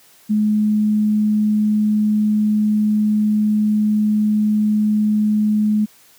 sine tone, 212 Hz, G#3, 36 cents sharp, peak -13 dBFS, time 0.29-5.86 s, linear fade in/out 20 ms, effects white hiss -50 dBFS RMS until 6.18 s + high-pass 100 Hz 12 dB/octave

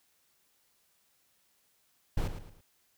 brown noise with echo, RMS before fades -29 dBFS, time 2.17-2.28 s, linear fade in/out 5 ms, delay 110 ms, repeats 3, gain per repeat -9 dB, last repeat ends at 2.61 s, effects white hiss -71 dBFS RMS until 2.97 s

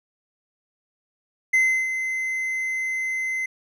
triangle tone with ADSR envelope, 2058 Hz, C7, 29 cents flat, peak -13 dBFS, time 1.53-3.46 s, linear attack 10 ms, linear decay 330 ms, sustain -9 dB, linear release 6 ms, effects none

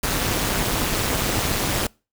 pink noise with amplitude modulation, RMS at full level -19 dBFS, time 0.03-1.87 s, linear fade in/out 5 ms, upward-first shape sine, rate 211 Hz, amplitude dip 85%, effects noise-tail reverb RT60 0.3 s tail -25 dB re dry

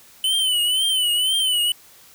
square tone with vibrato, 3020 Hz, F#7, 35 cents sharp, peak -18 dBFS, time 0.24-1.72 s, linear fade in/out 2 ms, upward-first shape triangle, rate 2 Hz, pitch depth 100 cents each way, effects white hiss -49 dBFS RMS until 2.14 s

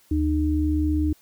sine tone pair together, 76.39 / 305.1 Hz, D#2 / D#4, -31 / -34 cents, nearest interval 2 octaves, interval 2397 cents, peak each -22 dBFS, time 0.11-1.13 s, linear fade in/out 5 ms, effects white hiss -58 dBFS RMS until 1.21 s

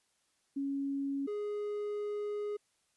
sine / triangle tone pair in turn, 277.2 / 415.3 Hz, C#4 / G#4, 0 / 0 cents, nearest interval perfect fifth, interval 700 cents, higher second, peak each -32 / -32 dBFS, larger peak neither, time 0.56-1.27 / 1.27-2.57 s, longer second, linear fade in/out 10 ms, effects white hiss -75 dBFS RMS until 2.96 s + resampled to 24000 Hz

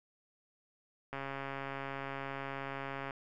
click train, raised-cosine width 0.5 ms, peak -25 dBFS, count 272, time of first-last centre 1.13-3.108 s, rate 137 Hz, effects none

